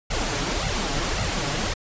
pink noise with flanger, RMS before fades -25 dBFS, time 0.1-1.74 s, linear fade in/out 10 ms, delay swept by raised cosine 1.4 to 7.2 ms, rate 1.8 Hz, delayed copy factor +0.95, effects resampled to 16000 Hz

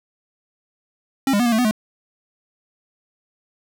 square tone with pitch steps, 269.7 / 202.9 / 243.4 / 236 / 220.1 / 248.5 / 214.7 Hz, C#4 / G#3 / B3 / A#3 / A3 / B3 / A3, -47 / -40 / -25 / +22 / +1 / +11 / -42 cents, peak -16 dBFS, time 1.27-1.711 s, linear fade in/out 2 ms, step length 63 ms, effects none

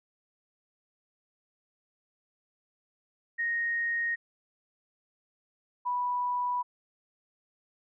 sine tone pair in turn, 1864.7 / 983.8 Hz, A#6 / B5, 0 / -7 cents, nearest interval major seventh, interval 1107 cents, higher first, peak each -27 dBFS, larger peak neither, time 3.38-4.16 / 5.85-6.63 s, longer neither, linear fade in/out 20 ms, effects none

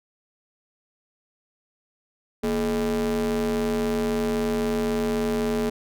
square ring-modulated tone, 95.7 Hz, G2, 41 cents flat, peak -20 dBFS, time 2.43-5.7 s, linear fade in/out 10 ms, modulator 329 Hz, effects none

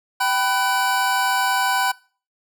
square tone cluster, 776 / 992 / 1502 Hz, G5 / B5 / F#6, -18 / +7 / +26 cents, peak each -23 dBFS, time 0.2-1.92 s, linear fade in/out 10 ms, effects noise-tail reverb RT60 0.4 s tail -23 dB re dry

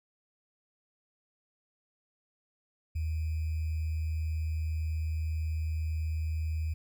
sine tone with sample-and-hold, 79.1 Hz, D#2, 29 cents sharp, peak -29 dBFS, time 2.95-6.74 s, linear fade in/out 10 ms, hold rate 2450 Hz, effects none

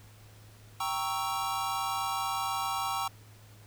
square chord, G diminished seventh, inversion none, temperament equal, 784 / 932.3 / 1108.7 / 1318.5 Hz, G5 / Bb5 / Db6 / Fb6, 0 / 0 / 0 / 0 cents, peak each -36 / -37 / -36 / -37 dBFS, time 0.8-3.08 s, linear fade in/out 5 ms, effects added 106 Hz sine -52 dBFS peak until 3.66 s + pink hiss -58 dBFS RMS until 3.66 s

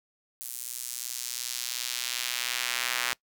square tone with high-pass filter sweep, 61.4 Hz, B1, 9 cents flat, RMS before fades -33 dBFS, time 0.41-3.13 s, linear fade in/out 0 ms, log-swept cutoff 9900 to 1700 Hz, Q 0.97, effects noise-tail reverb RT60 0.1 s tail -23 dB re dry

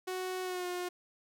sawtooth tone with pitch glide, 370 to 357.8 Hz, F#4 to F4, 0 to +42 cents, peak -31 dBFS, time 0.07-0.89 s, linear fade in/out 10 ms, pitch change -58 cents, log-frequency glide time 0.43-0.66 s, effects none

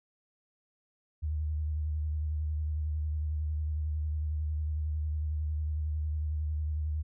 sine tone with vibrato, 76.4 Hz, D#2, 31 cents flat, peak -29 dBFS, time 1.22-7.03 s, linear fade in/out 20 ms, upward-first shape square, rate 11 Hz, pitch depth 30 cents each way, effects none

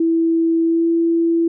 sine tone with pitch glide, 329.6 to 333.8 Hz, E4 to E4, 0 to +22 cents, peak -13 dBFS, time 0-1.48 s, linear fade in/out 5 ms, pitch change +22 cents, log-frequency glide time 0.64-0.87 s, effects none

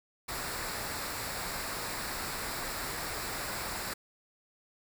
pink noise with comb filter, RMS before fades -37 dBFS, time 0.28-3.94 s, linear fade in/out 10 ms, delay 0.32 ms, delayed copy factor -0.55, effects none

